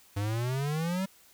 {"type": "exponential sweep", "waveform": "square", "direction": "up", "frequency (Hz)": [98.3, 196], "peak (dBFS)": -29, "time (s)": [0.16, 1.06], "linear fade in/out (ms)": 10, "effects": ["white hiss -59 dBFS RMS until 1.33 s"]}